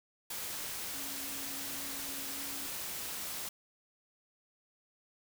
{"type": "tone in noise", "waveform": "sine", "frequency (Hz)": 275.3, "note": "C#4", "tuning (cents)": -12, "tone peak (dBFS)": -50, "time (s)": [0.94, 2.67], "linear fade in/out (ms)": 5, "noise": "white", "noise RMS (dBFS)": -40, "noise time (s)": [0.3, 3.49], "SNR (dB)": -13, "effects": []}